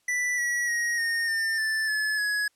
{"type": "tone with pitch steps", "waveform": "square", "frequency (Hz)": [1975.5, 1930.4, 1886.3, 1843.2, 1801.1, 1760, 1719.8, 1680.5], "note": ["B6", "B6", "A#6", "A#6", "A6", "A6", "A6", "G#6"], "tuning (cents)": [0, -40, 20, -20, 40, 0, -40, 20], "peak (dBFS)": -25, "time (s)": [0.08, 2.48], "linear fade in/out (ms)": 5, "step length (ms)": 300, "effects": ["white hiss -69 dBFS RMS until 2.55 s", "low-pass 10000 Hz 12 dB/octave"]}